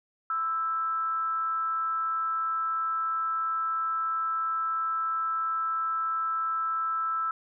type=tone with frequency modulation; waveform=sine; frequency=1318.5 Hz; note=E6; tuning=in tune; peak=-26 dBFS; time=0.3-7.31 s; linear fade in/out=2 ms; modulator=291 Hz; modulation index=0.25; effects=none